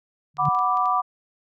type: tone with exponential growth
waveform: sine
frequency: 146.83 Hz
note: D3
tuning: in tune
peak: -18 dBFS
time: 0.34-0.49 s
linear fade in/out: 5 ms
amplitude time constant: 31 ms
type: clicks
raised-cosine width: 0.2 ms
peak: -28 dBFS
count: 6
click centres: 0.37 / 0.454 / 0.549 / 0.59 / 0.772 / 0.857 s
type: chord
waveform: sine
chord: B minor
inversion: second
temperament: equal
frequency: 740 / 987.8 / 1174.7 Hz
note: F#5 / B5 / D6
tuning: 0 / 0 / 0 cents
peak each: -24 / -25 / -21 dBFS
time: 0.38-1.02 s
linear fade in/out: 20 ms
effects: none